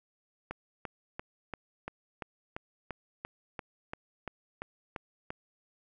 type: click train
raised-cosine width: 0.5 ms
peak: -22 dBFS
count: 15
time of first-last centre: 0.51-5.305 s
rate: 2.92 Hz
effects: none